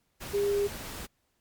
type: tone in noise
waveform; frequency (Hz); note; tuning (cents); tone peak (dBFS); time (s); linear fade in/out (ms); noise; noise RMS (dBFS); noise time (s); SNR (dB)
sine; 404.3; G#4; -46; -24; 0.33-0.68; 20; pink; -40; 0.2-1.07; +13
effects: pink hiss -74 dBFS RMS until 1.4 s + MP3 96 kbps